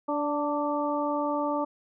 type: harmonic tone with a mistuned harmonic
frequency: 291.9 Hz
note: D4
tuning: 10 cents flat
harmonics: 1 / 2 / 3 / 4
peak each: -30 / -30 / -31 / -33 dBFS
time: 0.08-1.65 s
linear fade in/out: 10 ms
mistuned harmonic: 3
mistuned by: +26 cents
effects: none